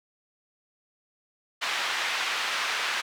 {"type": "band-pass noise", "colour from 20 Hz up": "pink", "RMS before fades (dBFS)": -29, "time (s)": [1.61, 3.02], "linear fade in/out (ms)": 20, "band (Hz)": [1300, 3700], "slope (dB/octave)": 12, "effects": []}